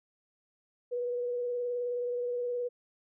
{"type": "tone with vibrato", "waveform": "sine", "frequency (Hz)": 487.4, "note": "B4", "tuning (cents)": -23, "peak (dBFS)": -30, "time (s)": [0.91, 2.69], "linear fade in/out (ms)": 20, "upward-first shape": "triangle", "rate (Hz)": 19, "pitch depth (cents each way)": 24, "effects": []}